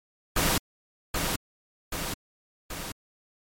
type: noise with echo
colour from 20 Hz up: pink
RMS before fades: -24 dBFS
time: 0.36-0.58 s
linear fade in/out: 5 ms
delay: 780 ms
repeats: 3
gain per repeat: -4 dB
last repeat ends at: 2.92 s
effects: MP3 64 kbps